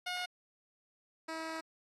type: tone pair in turn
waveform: 10% pulse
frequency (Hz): 721 / 322.2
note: F#5 / E4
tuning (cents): -45 / -39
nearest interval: octave + major second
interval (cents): 1394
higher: first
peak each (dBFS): -27 / -30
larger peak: first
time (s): 0.06-0.26 / 1.28-1.61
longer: second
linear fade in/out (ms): 10
effects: low-pass 8000 Hz 12 dB/octave + AAC 48 kbps